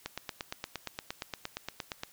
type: click train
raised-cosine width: 0.2 ms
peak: -18 dBFS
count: 18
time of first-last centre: 0.06-2.034 s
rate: 8.61 Hz
effects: white hiss -59 dBFS RMS until 2.12 s